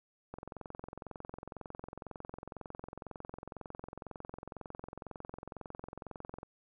click train, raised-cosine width 1 ms, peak -29 dBFS, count 135, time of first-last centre 0.34-6.431 s, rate 22 Hz, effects none

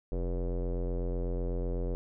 square tone with low-pass filter, 44.01 Hz, F1, 14 cents sharp, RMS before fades -32 dBFS, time 0.12-1.95 s, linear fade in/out 0 ms, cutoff 480 Hz, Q 3.6, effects none

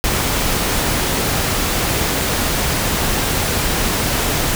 pink noise, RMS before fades -18 dBFS, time 0.04-4.55 s, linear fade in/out 0 ms, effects none

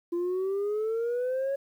sine exponential sweep, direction up, 341.2 to 558 Hz, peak -24 dBFS, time 0.12-1.56 s, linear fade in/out 10 ms, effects tanh soft clip ceiling -25 dBFS + 10-bit

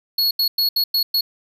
square tone bursts at uneven times, 4346 Hz, C#8, 35 cents flat, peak -16 dBFS, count 6, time 0.18-0.31 / 0.39-0.48 / 0.58-0.69 / 0.76-0.84 / 0.94-1.03 / 1.14-1.21 s, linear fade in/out 5 ms, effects none

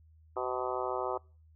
harmonic tone with a mistuned harmonic, 126.8 Hz, B2, 46 cents sharp, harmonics 3 / 4 / 5 / 6 / 7 / 8 / 9 / 10, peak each -37 / -38 / -39 / -40 / -40 / -41 / -42 / -42 dBFS, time 0.36-1.18 s, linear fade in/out 10 ms, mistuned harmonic 10, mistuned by -18 cents, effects noise-tail reverb RT60 0.4 s tail -26 dB re dry + added 79 Hz sine -57 dBFS peak until 1.55 s

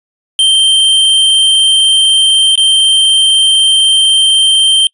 square tone with dropouts, 3138 Hz, G7, 1 cent sharp, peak -6 dBFS, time 0.39-4.87 s, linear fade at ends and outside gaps 1 ms, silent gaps 2.555-2.576 s, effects noise-tail reverb RT60 0.1 s tail -26 dB re dry + resampled to 24000 Hz

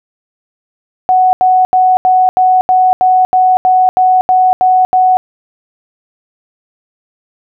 sine tone bursts, 742 Hz, F#5, 5 cents sharp, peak -5 dBFS, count 13, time 1.09-5.17 s, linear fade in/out 0 ms, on 240 ms, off 80 ms, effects none

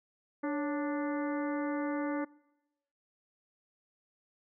harmonic tone with a mistuned harmonic, 293.7 Hz, D4, in tune, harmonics 1 / 2 / 3 / 4 / 5 / 6 / 7, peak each -32 / -38 / -42 / -44 / -46 / -48 / -49 dBFS, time 0.43-2.25 s, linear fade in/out 10 ms, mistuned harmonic 2, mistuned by -81 cents, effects noise-tail reverb RT60 0.9 s tail -23 dB re dry

